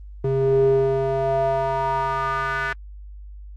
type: tone with band-pass filter sweep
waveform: square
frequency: 134.6 Hz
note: C3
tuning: 49 cents sharp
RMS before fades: -21 dBFS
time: 0.24-2.73 s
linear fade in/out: 5 ms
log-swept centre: 310 to 1600 Hz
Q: 4.1
effects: added 50 Hz sine -36 dBFS peak until 3.56 s + Opus 32 kbps